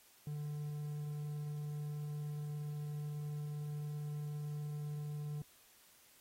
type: tone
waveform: triangle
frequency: 148.2 Hz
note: D3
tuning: 16 cents sharp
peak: -37 dBFS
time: 0.27-5.42 s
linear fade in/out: 2 ms
effects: white hiss -65 dBFS RMS until 6.2 s + AAC 48 kbps